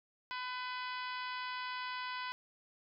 harmonic tone with a mistuned harmonic, 502 Hz, B4, 28 cents sharp, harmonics 2 / 3 / 4 / 5 / 6 / 7 / 8 / 9 / 10, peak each -41 / -45 / -47 / -49 / -51 / -52 / -53 / -54 / -55 dBFS, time 0.31-2.32 s, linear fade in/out 0 ms, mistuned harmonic 7, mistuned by -58 cents, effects none

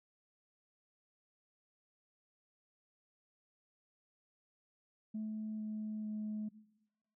sine tone with pitch steps, 216.4 / 214.9 / 213.4 Hz, A3 / A3 / G#3, -29 / -41 / +47 cents, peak -36 dBFS, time 5.14-6.49 s, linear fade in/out 10 ms, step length 450 ms, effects noise-tail reverb RT60 1.0 s tail -19 dB re dry + tanh soft clip ceiling -34 dBFS

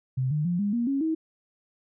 sine tone with pitch steps, 129.8 / 150.83 / 175.28 / 203.7 / 236.7 / 275 / 319.6 Hz, C3 / D3 / F3 / G#3 / A#3 / C#4 / D#4, -13 / +47 / +7 / -33 / +27 / -14 / +47 cents, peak -23 dBFS, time 0.17-1.15 s, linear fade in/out 10 ms, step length 140 ms, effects none

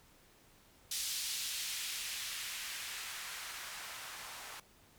blue noise with band-pass filter sweep, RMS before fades -42 dBFS, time 0.91-4.6 s, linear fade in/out 5 ms, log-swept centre 4300 to 880 Hz, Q 1, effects pink hiss -64 dBFS RMS until 4.98 s

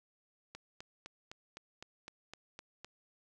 click train, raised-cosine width 0.2 ms, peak -29 dBFS, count 10, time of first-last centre 0.55-2.846 s, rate 3.92 Hz, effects none

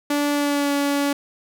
sawtooth tone with pitch glide, 290.1 to 284 Hz, D4 to C#4, -21 to +42 cents, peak -15 dBFS, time 0.1-1.13 s, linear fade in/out 5 ms, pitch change -37 cents, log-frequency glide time 0.33-0.73 s, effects none

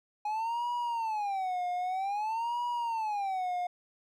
triangle tone with vibrato, 830.6 Hz, G#5, in tune, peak -28 dBFS, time 0.25-3.67 s, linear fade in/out 5 ms, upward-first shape sine, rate 0.52 Hz, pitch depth 260 cents each way, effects none

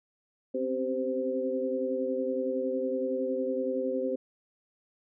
sine tone cluster, 259.4 / 270.2 / 389 / 518 Hz, C4 / C#4 / G4 / C5, -15 / -44 / -13 / -17 cents, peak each -34 / -38 / -34 / -30 dBFS, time 0.54-4.16 s, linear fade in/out 10 ms, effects none

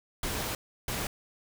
pink noise bursts at uneven times, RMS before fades -33 dBFS, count 2, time 0.23-0.55 / 0.88-1.07 s, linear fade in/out 2 ms, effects none

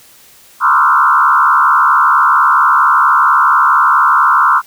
sine tone with frequency modulation, 1209 Hz, D6, 50 cents sharp, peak -6 dBFS, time 0.6-4.62 s, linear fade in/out 50 ms, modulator 72.2 Hz, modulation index 3.1, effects white hiss -43 dBFS RMS until 4.66 s

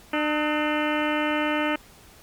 harmonic tone with a mistuned harmonic, 300 Hz, D4, 37 cents sharp, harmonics 1 / 2 / 3 / 4 / 5 / 6 / 7 / 8 / 9 / 10, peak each -26 / -29 / -31 / -32 / -33 / -34 / -34 / -35 / -36 / -36 dBFS, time 0.13-1.76 s, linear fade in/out 5 ms, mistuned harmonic 4, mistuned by +95 cents, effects pink hiss -51 dBFS RMS until 2.22 s + Opus 48 kbps

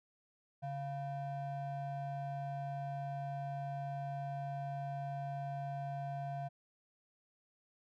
triangle ring-modulated tone, 418.3 Hz, G#4, 12 cents sharp, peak -33 dBFS, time 0.62-6.49 s, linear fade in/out 20 ms, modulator 277 Hz, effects none

